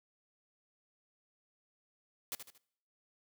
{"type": "noise with echo", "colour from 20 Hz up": "white", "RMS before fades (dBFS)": -39, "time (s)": [2.32, 2.35], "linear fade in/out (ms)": 0, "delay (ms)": 76, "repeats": 3, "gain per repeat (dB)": -8, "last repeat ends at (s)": 2.578, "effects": ["noise-tail reverb RT60 0.7 s tail -23 dB re dry", "high-pass 150 Hz 12 dB/octave"]}